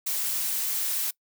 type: noise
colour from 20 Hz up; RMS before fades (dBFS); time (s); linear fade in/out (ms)
blue; -28; 0.06-1.11; 10
effects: noise-tail reverb RT60 0.1 s tail -23 dB re dry